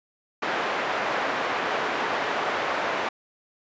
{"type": "band-pass noise", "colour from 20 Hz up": "pink", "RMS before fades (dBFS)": -27, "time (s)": [0.42, 3.09], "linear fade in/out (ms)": 5, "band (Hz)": [510, 2000], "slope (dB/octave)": 12, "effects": ["resampled to 16000 Hz"]}